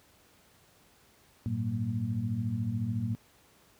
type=tone cluster; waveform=sine; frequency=100.4 / 114.3 / 190.3 / 232.2 Hz; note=G2 / A#2 / F#3 / A#3; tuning=+42 / -34 / +49 / -7 cents; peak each=-36 / -31 / -39 / -35 dBFS; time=1.46-3.15 s; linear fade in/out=0 ms; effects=pink hiss -62 dBFS RMS until 3.79 s + high-pass 60 Hz 12 dB/octave